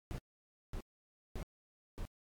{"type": "noise bursts", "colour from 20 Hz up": "brown", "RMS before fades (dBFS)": -41, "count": 4, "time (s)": [0.11, 2.052], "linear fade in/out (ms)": 0, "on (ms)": 73, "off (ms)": 550, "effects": ["AAC 64 kbps"]}